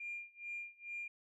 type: tone with tremolo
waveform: sine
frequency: 2400 Hz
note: D7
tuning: 37 cents sharp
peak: -39 dBFS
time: 0-1.08 s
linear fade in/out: 5 ms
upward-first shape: sine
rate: 2.3 Hz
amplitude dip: 95%
effects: tanh soft clip ceiling -35 dBFS